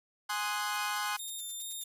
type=chord; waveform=sawtooth; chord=Ab dominant seventh; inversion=none; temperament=equal; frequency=830.6 / 1046.5 / 1244.5 / 1480 Hz; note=Ab5 / C6 / Eb6 / Gb6; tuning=0 / 0 / 0 / 0 cents; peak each=-33 / -33 / -35 / -34 dBFS; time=0.29-1.17 s; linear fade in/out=10 ms
type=noise bursts; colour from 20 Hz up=violet; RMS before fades=-44 dBFS; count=11; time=0.74-1.836 s; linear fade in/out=2 ms; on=26 ms; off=81 ms
type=tone with vibrato; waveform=5% pulse; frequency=3638 Hz; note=A#7; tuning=43 cents flat; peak=-31 dBFS; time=1.19-1.84 s; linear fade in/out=5 ms; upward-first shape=square; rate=2.4 Hz; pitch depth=18 cents each way
effects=resampled to 32000 Hz